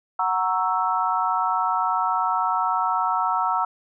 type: chord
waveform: sine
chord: F# dominant seventh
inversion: none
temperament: equal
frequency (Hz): 740 / 932.3 / 1108.7 / 1318.5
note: F#5 / A#5 / C#6 / E6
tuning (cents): 0 / 0 / 0 / 0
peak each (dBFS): -26 / -24 / -29 / -24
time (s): 0.19-3.65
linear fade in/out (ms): 5
effects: none